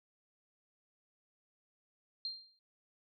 sine tone with exponential decay, 4186 Hz, C8, in tune, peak -34 dBFS, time 2.25-2.59 s, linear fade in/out 1 ms, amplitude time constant 72 ms, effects none

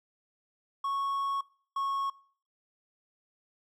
triangle tone pair in turn, 1105 / 1099.4 Hz, C#6 / C#6, -6 / -15 cents, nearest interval unison, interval 9 cents, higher first, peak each -27 dBFS, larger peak neither, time 0.84-1.41 / 1.76-2.1 s, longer first, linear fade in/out 5 ms, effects noise-tail reverb RT60 0.5 s tail -22 dB re dry

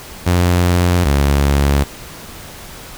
sawtooth tone pair in turn, 88.5 / 70.55 Hz, F2 / C#2, +23 / +31 cents, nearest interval major third, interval 392 cents, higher first, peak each -7 dBFS, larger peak neither, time 0.26-1.05 / 1.05-1.84 s, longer neither, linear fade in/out 10 ms, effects pink hiss -34 dBFS RMS until 2.97 s

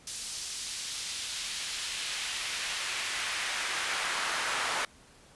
brown noise with high-pass filter sweep, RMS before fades -34 dBFS, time 0.07-4.85 s, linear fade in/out 2 ms, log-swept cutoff 5600 to 1200 Hz, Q 1, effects pink hiss -57 dBFS RMS until 5.35 s + resampled to 24000 Hz

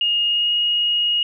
sine tone with pitch glide, 2851 to 2876 Hz, F7 to F#7, +35 to -50 cents, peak -16 dBFS, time 0.01-1.23 s, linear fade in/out 2 ms, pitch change +15 cents, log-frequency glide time 0.26-0.53 s, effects none

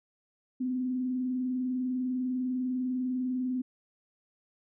sine tone with vibrato, 253.7 Hz, B3, 47 cents sharp, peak -28 dBFS, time 0.6-3.62 s, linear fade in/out 10 ms, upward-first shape sine, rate 20 Hz, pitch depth 47 cents each way, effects none

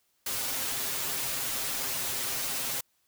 white noise with comb filter, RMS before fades -32 dBFS, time 0.26-2.81 s, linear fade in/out 5 ms, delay 7.5 ms, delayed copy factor +0.95, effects white hiss -72 dBFS RMS until 3.07 s

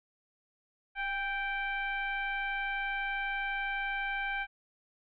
sine tone with frequency modulation, 1568 Hz, G6, in tune, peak -31 dBFS, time 0.95-4.47 s, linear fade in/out 50 ms, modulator 771 Hz, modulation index 1.2, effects none

